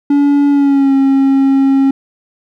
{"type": "tone with pitch glide", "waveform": "triangle", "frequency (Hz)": [285.2, 271.4], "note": ["C#4", "C#4"], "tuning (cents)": [49, -36], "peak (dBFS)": -5, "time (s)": [0.1, 1.91], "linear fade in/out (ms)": 5, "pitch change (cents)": -85, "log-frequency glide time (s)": [0.5, 0.94], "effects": []}